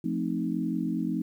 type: chord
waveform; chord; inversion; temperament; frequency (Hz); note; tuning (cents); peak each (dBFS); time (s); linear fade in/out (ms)
sine; F dominant seventh; none; equal; 174.61 / 220 / 261.6 / 311.1; F3 / A3 / C4 / Eb4; 0 / 0 / 0 / 0; -32; 0.04-1.22; 5
effects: 10-bit